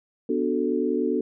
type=chord; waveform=sine; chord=B minor seventh; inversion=none; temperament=equal; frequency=246.9 / 293.7 / 370 / 440 Hz; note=B3 / D4 / F#4 / A4; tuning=0 / 0 / 0 / 0 cents; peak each=-27 dBFS; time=0.29-1.21 s; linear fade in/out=5 ms; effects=none